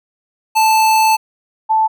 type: tone pair in turn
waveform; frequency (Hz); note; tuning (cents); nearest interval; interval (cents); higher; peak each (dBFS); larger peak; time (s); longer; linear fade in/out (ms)
square / sine; 878 / 878; A5 / A5; -4 / -4; unison; 0; neither; -10; neither; 0.55-1.17 / 1.69-1.88; first; 20
effects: none